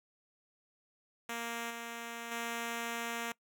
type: tone with level steps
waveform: 5% pulse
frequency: 233.1 Hz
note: A#3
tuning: in tune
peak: -26 / -30 / -25 dBFS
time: 1.29-3.32 s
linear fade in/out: 2 ms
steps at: 1.7 / 2.31 s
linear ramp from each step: 10 ms
effects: noise-tail reverb RT60 0.1 s tail -22 dB re dry